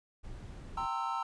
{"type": "noise", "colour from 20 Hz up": "brown", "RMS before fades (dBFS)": -45, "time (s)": [0.23, 0.87], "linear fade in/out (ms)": 20}
{"type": "chord", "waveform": "triangle", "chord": "C dominant seventh", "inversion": "second", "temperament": "equal with one note detuned", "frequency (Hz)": [784, 920.6, 1046.5, 1318.5], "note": ["G5", "Bb5", "C6", "E6"], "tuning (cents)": [0, -22, 0, 0], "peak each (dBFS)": [-38, -34, -39, -35], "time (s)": [0.77, 1.23], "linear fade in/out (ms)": 5}
{"effects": ["resampled to 22050 Hz"]}